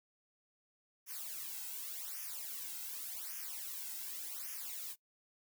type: noise with flanger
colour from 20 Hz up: blue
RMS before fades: -44 dBFS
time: 1.06-4.96 s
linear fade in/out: 50 ms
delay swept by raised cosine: 0.24 to 1.74 ms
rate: 0.87 Hz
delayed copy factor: -0.9
effects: noise-tail reverb RT60 0.1 s tail -21 dB re dry